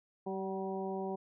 harmonic tone with a mistuned harmonic, 192.2 Hz, G3, 34 cents flat, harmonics 1 / 2 / 3 / 4 / 5, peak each -40 / -38 / -45 / -42 / -47 dBFS, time 0.26-1.16 s, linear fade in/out 10 ms, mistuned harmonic 4, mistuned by -19 cents, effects none

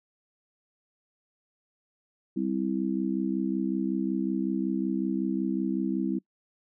sine chord, C major, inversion second, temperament just, 196.22 / 261.6 / 327 Hz, G3 / C4 / E4, +2 / 0 / -14 cents, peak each -30 dBFS, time 2.36-6.19 s, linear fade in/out 10 ms, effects noise-tail reverb RT60 0.1 s tail -23 dB re dry

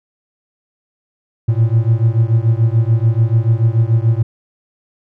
triangle beating tone pair, 110.7 / 117.6 Hz, A2 / A#2, +11 / +16 cents, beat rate 6.9 Hz, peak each -11 / -12 dBFS, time 1.48-4.23 s, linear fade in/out 10 ms, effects none

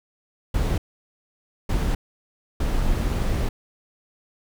brown noise bursts at uneven times, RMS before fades -22 dBFS, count 3, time 0.54-0.78 / 1.69-1.95 / 2.6-3.49 s, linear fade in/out 5 ms, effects none

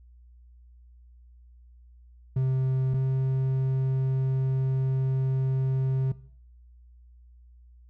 triangle tone pair in turn, 131.1 / 132.16 Hz, C3 / C3, +4 / +18 cents, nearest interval unison, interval 14 cents, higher second, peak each -20 dBFS, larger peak neither, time 2.36-2.94 / 2.94-6.12 s, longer second, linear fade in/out 5 ms, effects noise-tail reverb RT60 0.6 s tail -19 dB re dry + added 60 Hz sine -50 dBFS peak until 7.89 s

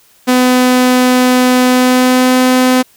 sawtooth tone with pitch glide, 251.9 to 254.8 Hz, B3 to C4, +34 to -46 cents, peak -3 dBFS, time 0.27-2.83 s, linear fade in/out 20 ms, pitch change +20 cents, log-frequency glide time 1.67-2.37 s, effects white hiss -48 dBFS RMS until 2.96 s

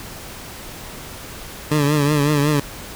20% pulse tone with vibrato, 146.83 Hz, D3, in tune, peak -10 dBFS, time 1.71-2.6 s, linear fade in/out 5 ms, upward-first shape triangle, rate 5.4 Hz, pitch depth 80 cents each way, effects pink hiss -35 dBFS RMS until 2.95 s

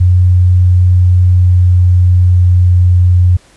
sine tone with pitch glide, 90.3 to 89.52 Hz, F#2 to F2, -42 to +43 cents, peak -4 dBFS, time 0-3.37 s, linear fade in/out 10 ms, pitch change -15 cents, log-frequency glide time 1.02-2.94 s, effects pink hiss -45 dBFS RMS until 3.56 s + resampled to 24000 Hz

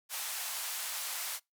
white band-pass noise, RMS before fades -38 dBFS, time 0.09-1.4 s, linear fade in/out 50 ms, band 660 to 15000 Hz, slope 24 dB/octave, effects noise-tail reverb RT60 0.2 s tail -25 dB re dry

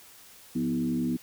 sine tone with frequency modulation, 246.9 Hz, B3, in tune, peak -25 dBFS, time 0.55-1.17 s, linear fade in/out 10 ms, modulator 70.8 Hz, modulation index 0.95, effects white hiss -52 dBFS RMS until 1.22 s

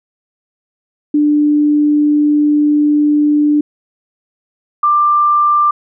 sine tone pair in turn, 296.4 / 1185.6 Hz, D4 / D6, +16 / +16 cents, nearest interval 2 octaves, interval 2400 cents, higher second, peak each -8 dBFS, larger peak neither, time 1.14-3.61 / 4.83-5.71 s, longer first, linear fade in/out 5 ms, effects none

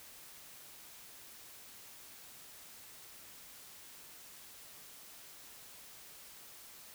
silence, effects white hiss -54 dBFS RMS until 6.94 s

